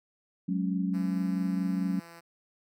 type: chord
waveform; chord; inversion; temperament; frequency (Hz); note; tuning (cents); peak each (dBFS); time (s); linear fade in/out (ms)
sine; F# suspended second; none; equal with one note detuned; 185 / 209.6 / 277.2; F#3 / G#3 / C#4; 0 / +16 / 0; -28 / -34 / -33; 0.48-2; 10
type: tone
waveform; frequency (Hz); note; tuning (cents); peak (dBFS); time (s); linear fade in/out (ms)
5% pulse; 168.5; E3; +38; -36; 0.93-2.21; 20
effects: none